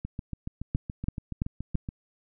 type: two click trains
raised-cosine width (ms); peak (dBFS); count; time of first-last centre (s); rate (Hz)
5; -21 / -14; 14 / 4; 0.05-1.889 / 0.75-1.753; 7.07 / 2.99
effects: none

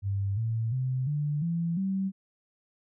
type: tone with pitch steps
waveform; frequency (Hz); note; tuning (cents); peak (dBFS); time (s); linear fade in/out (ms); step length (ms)
sine; 99 / 113.07 / 129.13 / 147.48 / 168.43 / 192.36; G2 / A2 / C3 / D3 / E3 / G3; +18 / +48 / -22 / +8 / +38 / -32; -26; 0.02-2.12; 50; 350
effects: none

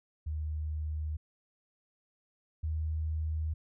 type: tone pair in turn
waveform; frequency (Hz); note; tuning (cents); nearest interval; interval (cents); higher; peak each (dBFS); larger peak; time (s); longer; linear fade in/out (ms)
sine; 76.9 / 78.47; D#2 / D#2; -20 / +15; unison; 35; second; -32 / -30; second; 0.26-1.17 / 2.63-3.54; neither; 10
effects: none

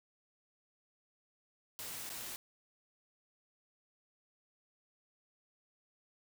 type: noise with dropouts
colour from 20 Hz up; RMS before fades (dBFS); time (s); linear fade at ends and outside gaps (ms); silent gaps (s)
white; -44; 1.79-2.36; 0; 2.093-2.1
effects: none

